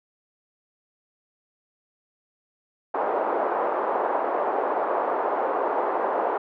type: band-pass noise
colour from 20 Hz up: white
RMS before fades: -25 dBFS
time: 2.94-6.38 s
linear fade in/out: 5 ms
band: 380 to 1000 Hz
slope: 24 dB/octave
effects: none